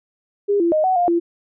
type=tone with pitch steps; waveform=sine; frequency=405.9 / 339.6 / 619 / 748 / 705 / 341 Hz; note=G#4 / F4 / D#5 / F#5 / F5 / F4; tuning=-40 / -48 / -9 / +19 / +16 / -41 cents; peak=-14 dBFS; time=0.48-1.2 s; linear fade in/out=20 ms; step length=120 ms; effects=none